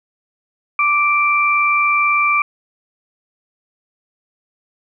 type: tone pair together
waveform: sine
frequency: 1173 / 2349 Hz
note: D6 / D7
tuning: -2 / 0 cents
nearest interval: octave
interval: 1202 cents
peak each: -15 dBFS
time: 0.79-2.42 s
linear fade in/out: 2 ms
effects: none